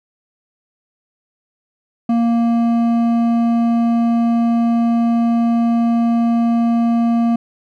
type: tone with hard clipping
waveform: sine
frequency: 233.1 Hz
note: A#3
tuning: in tune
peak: -14 dBFS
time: 2.09-7.36 s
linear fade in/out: 5 ms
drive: 8 dB
effects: none